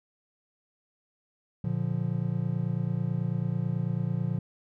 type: chord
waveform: triangle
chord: Bb major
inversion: none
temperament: just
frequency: 116.54 / 145.68 / 174.81 Hz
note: Bb2 / D3 / F3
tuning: 0 / -14 / +2 cents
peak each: -29 dBFS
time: 1.64-4.39 s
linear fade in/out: 5 ms
effects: none